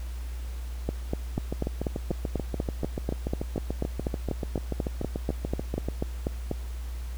two click trains, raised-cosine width 2 ms, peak -16 / -14 dBFS, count 32 / 24, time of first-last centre 1.38-5.886 / 0.89-6.513 s, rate 6.88 / 4.09 Hz, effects added 60 Hz sine -32 dBFS peak until 7.17 s + pink hiss -50 dBFS RMS until 7.17 s

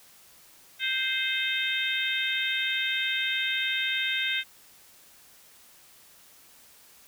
harmonic tone with a mistuned harmonic, 523.3 Hz, C5, in tune, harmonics 3 / 4 / 5 / 6 / 7, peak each -32 / -31 / -33 / -33 / -31 dBFS, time 0.79-4.44 s, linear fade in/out 50 ms, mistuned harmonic 5, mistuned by -20 cents, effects white hiss -55 dBFS RMS until 7.07 s

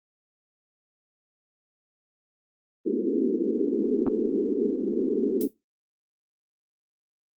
white band-pass noise, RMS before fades -25 dBFS, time 2.85-5.48 s, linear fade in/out 20 ms, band 210 to 450 Hz, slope 96 dB/octave
clicks, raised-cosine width 1 ms, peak -19 dBFS, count 2, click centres 4.066 / 4.078 s
violet noise with exponential decay, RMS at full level -31 dBFS, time 5.41-5.53 s, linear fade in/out 0 ms, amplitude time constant 24 ms
effects noise-tail reverb RT60 0.2 s tail -19 dB re dry + Opus 32 kbps

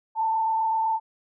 sine tone with frequency modulation, 890 Hz, A5, 20 cents sharp, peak -21 dBFS, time 0.15-1 s, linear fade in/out 50 ms, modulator 27.9 Hz, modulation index 0.64, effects none

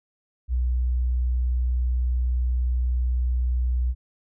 sine tone, 61.74 Hz, B1, in tune, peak -20 dBFS, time 0.48-3.95 s, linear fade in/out 50 ms, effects none

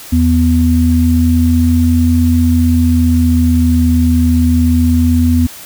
sine tone pair together, 82.39 / 246.9 Hz, E2 / B3, 0 / 0 cents, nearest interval octave + perfect fifth, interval 1900 cents, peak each -10 dBFS, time 0.12-5.47 s, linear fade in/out 10 ms, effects white hiss -32 dBFS RMS until 5.65 s

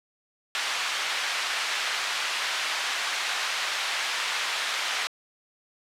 white band-pass noise, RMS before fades -29 dBFS, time 0.55-5.07 s, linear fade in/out 0 ms, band 970 to 3400 Hz, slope 12 dB/octave, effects low-pass 12000 Hz 12 dB/octave

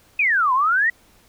sine exponential two-way sweep, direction down then up, 2572 to 987.8 to 1952 Hz, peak -15 dBFS, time 0.19-0.9 s, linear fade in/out 5 ms, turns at 0.53 s, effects pink hiss -55 dBFS RMS until 1.28 s

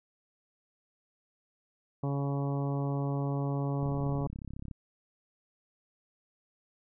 harmonic tone, 140.1 Hz, C#3, 19 cents sharp, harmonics 1 / 2 / 3 / 4 / 5 / 6 / 7 / 8, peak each -30 / -36 / -40 / -42 / -44 / -46 / -47 / -48 dBFS, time 2.03-4.27 s, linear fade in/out 5 ms
click train, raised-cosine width 5 ms, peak -29 dBFS, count 31, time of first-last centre 3.83-4.712 s, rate 34 Hz
effects none

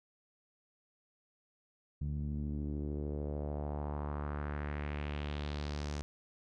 sawtooth tone with low-pass filter sweep, 73.42 Hz, D2, in tune, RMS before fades -38 dBFS, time 2.01-6.02 s, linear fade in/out 0 ms, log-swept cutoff 160 to 6400 Hz, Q 2.2, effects none

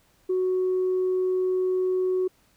sine tone, 370 Hz, F#4, in tune, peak -20 dBFS, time 0.29-2.28 s, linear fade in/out 10 ms, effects tanh soft clip ceiling -18 dBFS + pink hiss -63 dBFS RMS until 2.56 s

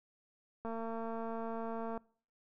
click train, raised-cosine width 1 ms, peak -28 dBFS, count 302, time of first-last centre 0.65-1.976 s, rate 227 Hz, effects noise-tail reverb RT60 0.5 s tail -24 dB re dry

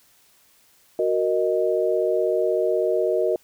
sine chord, D# minor, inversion first, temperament equal, 370 / 466.2 / 622.3 Hz, F#4 / A#4 / D#5, 0 / 0 / 0 cents, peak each -23 dBFS, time 0.99-3.36 s, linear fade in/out 2 ms, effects white hiss -58 dBFS RMS until 3.43 s

